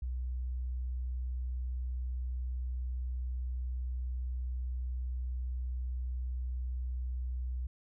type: tone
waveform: sine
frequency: 62.4 Hz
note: B1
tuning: 19 cents sharp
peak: -33 dBFS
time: 0.02-7.67 s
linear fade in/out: 5 ms
effects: none